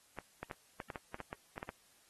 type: clicks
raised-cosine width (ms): 0.5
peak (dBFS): -27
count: 12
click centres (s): 0.187 / 0.43 / 0.512 / 0.802 / 0.902 / 0.958 / 1.144 / 1.203 / 1.329 / 1.579 / 1.629 / 1.691
effects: white hiss -67 dBFS RMS until 2.09 s + AAC 32 kbps